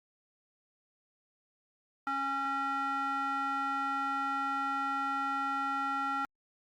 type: tone with band-pass filter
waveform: square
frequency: 274 Hz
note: C#4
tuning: 20 cents flat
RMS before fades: -33 dBFS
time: 2.07-6.25 s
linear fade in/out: 0 ms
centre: 1200 Hz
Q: 7.9
effects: Opus 48 kbps